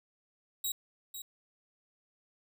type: tone with echo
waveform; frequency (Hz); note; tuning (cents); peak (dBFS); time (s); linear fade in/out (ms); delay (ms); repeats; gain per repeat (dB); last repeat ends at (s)
10% pulse; 3829; A#7; +46; -24; 0.64-0.72; 5; 500; 1; -9; 1.22
effects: none